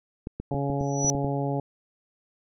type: clicks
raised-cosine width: 3 ms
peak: -19 dBFS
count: 8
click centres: 0.271 / 0.4 / 0.545 / 0.7 / 0.81 / 1.047 / 1.15 / 1.246 s
type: harmonic tone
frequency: 140 Hz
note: C#3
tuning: 18 cents sharp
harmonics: 1 / 2 / 3 / 4 / 5 / 6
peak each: -28 / -31 / -33 / -34 / -35 / -36 dBFS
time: 0.51-1.6 s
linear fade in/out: 2 ms
type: tone with exponential growth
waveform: sine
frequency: 5900 Hz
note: F#8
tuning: 6 cents flat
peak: -18 dBFS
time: 0.8-1.1 s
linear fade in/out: 0 ms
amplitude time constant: 64 ms
effects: none